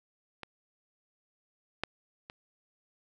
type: clicks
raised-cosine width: 0.3 ms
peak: -24 / -14 / -27 dBFS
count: 3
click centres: 0.433 / 1.836 / 2.299 s
effects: none